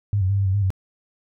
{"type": "tone with pitch steps", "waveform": "sine", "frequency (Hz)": [101.9, 93.3, 99.5, 98.6, 94.7, 101.7, 94.7], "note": ["G#2", "F#2", "G2", "G2", "F#2", "G#2", "F#2"], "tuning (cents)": [-32, 15, 26, 11, 41, -36, 41], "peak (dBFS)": -17, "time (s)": [0.13, 0.704], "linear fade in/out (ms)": 0, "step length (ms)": 82, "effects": []}